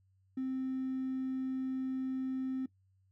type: tone with hard clipping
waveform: triangle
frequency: 261.6 Hz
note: C4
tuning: in tune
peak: -33 dBFS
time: 0.37-2.66 s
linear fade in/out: 5 ms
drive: 3 dB
effects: noise-tail reverb RT60 0.1 s tail -19 dB re dry + added 95 Hz sine -67 dBFS peak until 3.11 s